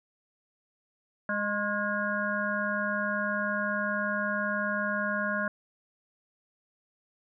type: harmonic tone with a mistuned harmonic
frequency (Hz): 205.4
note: G#3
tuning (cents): -19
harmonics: 1 / 3 / 5 / 7 / 8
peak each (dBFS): -34 / -34 / -36 / -32 / -33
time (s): 1.29-5.48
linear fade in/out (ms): 2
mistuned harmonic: 5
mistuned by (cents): +66
effects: none